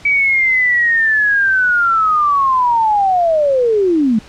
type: linear sweep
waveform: sine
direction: down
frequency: 2293 to 206.2 Hz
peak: -10 dBFS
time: 0.05-4.19 s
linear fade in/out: 5 ms
effects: pink hiss -40 dBFS RMS until 4.28 s + low-pass 6000 Hz 12 dB/octave